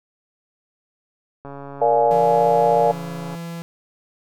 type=click train; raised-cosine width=1 ms; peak=-22 dBFS; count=267; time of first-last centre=1.45-3.35 s; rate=140 Hz
type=chord; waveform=sine; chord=Bb dominant seventh; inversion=none; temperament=just; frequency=466.2 / 582.7 / 699.2 / 839.1 Hz; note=Bb4 / D5 / F5 / Ab5; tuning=0 / -14 / +2 / +18 cents; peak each=-19 dBFS; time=1.81-2.92 s; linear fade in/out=10 ms
type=tone; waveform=45% pulse; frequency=168.4 Hz; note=E3; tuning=37 cents sharp; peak=-29 dBFS; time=2.11-3.62 s; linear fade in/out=0 ms
effects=none